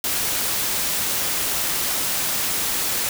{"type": "noise", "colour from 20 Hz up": "white", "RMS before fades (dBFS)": -23, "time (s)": [0.04, 3.09], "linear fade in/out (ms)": 2, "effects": []}